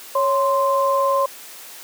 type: tone pair together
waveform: sine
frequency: 553 / 1043.9 Hz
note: C#5 / C6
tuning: -4 / -4 cents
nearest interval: major seventh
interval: 1100 cents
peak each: -18 dBFS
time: 0.15-1.26 s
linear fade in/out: 5 ms
effects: white hiss -39 dBFS RMS until 1.83 s + high-pass 300 Hz 12 dB/octave